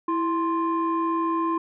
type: tone pair together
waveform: sine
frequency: 330 / 1047.7 Hz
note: E4 / C6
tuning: +2 / +2 cents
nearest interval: octave + minor sixth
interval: 2000 cents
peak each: -23 dBFS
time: 0.08-1.58 s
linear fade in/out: 5 ms
effects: tanh soft clip ceiling -17 dBFS